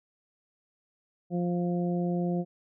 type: harmonic tone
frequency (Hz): 175.5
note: F3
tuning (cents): +9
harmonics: 1 / 2 / 3 / 4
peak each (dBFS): -27 / -33 / -37 / -39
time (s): 1.3-2.45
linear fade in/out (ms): 50
effects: none